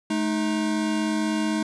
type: tone pair together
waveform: square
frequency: 215.2 / 311.1 Hz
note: A3 / D#4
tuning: -38 / 0 cents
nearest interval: tritone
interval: 638 cents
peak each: -26 dBFS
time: 0.1-1.63 s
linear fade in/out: 5 ms
effects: resampled to 22050 Hz + 9-bit